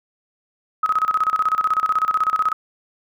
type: tone with tremolo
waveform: sine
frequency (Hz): 1273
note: D#6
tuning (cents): +39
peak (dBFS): -14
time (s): 0.83-2.53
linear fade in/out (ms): 5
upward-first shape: square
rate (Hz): 16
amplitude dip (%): 80
effects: none